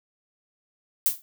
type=noise with exponential decay; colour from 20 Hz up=violet; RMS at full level=-17 dBFS; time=1.06-1.22 s; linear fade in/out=0 ms; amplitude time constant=34 ms; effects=none